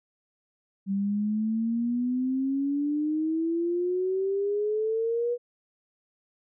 sine exponential sweep, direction up, 193.7 to 487.2 Hz, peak -24 dBFS, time 0.86-5.38 s, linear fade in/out 50 ms, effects none

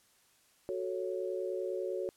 sine chord, F# minor, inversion none, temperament equal, 370 / 440 / 554.4 Hz, F#4 / A4 / C#5, 0 / 0 / 0 cents, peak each -36 / -39 / -38 dBFS, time 0.69-2.09 s, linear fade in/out 0 ms, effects white hiss -67 dBFS RMS until 2.16 s + low-pass 12000 Hz 12 dB/octave

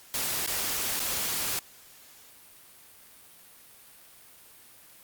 white noise with dropouts, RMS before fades -30 dBFS, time 0.14-1.59 s, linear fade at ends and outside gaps 1 ms, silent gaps 0.463-0.474 / 0.995-1.001 s, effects white hiss -53 dBFS RMS until 5.03 s + Opus 48 kbps

